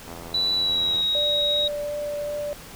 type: click train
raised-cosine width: 1 ms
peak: -25 dBFS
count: 79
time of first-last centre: 0.08-1.006 s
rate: 84.2 Hz
type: tone with pitch glide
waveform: sine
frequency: 3957 to 3800 Hz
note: B7 to A#7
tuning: +3 to +33 cents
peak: -20 dBFS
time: 0.34-1.68 s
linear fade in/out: 5 ms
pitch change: -70 cents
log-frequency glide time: 0.54-1.03 s
type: tone with vibrato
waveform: sine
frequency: 587.3 Hz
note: D5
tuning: in tune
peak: -26 dBFS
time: 1.15-2.53 s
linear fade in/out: 0 ms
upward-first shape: triangle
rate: 2.7 Hz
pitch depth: 9 cents each way
effects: pink hiss -42 dBFS RMS until 2.75 s